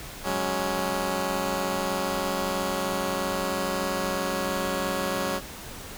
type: chord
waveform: 10% pulse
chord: F# suspended second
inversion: none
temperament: just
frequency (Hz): 185 / 208.1 / 277.5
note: F#3 / G#3 / C#4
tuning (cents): 0 / +4 / +2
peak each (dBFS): -22 / -24 / -23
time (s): 0.23-5.41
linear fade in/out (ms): 50
effects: pink hiss -40 dBFS RMS until 5.97 s